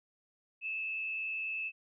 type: tone with frequency modulation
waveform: sine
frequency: 2611 Hz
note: E7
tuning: 17 cents flat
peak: -34 dBFS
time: 0.61-1.72 s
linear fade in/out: 50 ms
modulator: 84 Hz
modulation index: 0.67
effects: none

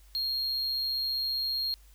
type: tone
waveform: triangle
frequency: 4245 Hz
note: C8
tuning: 24 cents sharp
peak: -27 dBFS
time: 0.15-1.74 s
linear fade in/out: 0 ms
effects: added 50 Hz sine -53 dBFS peak until 1.94 s + white hiss -63 dBFS RMS until 1.94 s

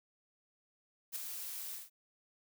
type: noise with ADSR envelope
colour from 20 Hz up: blue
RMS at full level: -37 dBFS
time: 1.12-1.9 s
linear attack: 37 ms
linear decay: 8 ms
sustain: -6 dB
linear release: 170 ms
effects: none

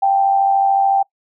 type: tone with amplitude modulation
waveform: sine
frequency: 785 Hz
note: G5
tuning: 2 cents sharp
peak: -9 dBFS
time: 0.02-1.03 s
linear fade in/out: 10 ms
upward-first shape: sine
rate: 93.7 Hz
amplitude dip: 50%
effects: noise-tail reverb RT60 0.1 s tail -23 dB re dry

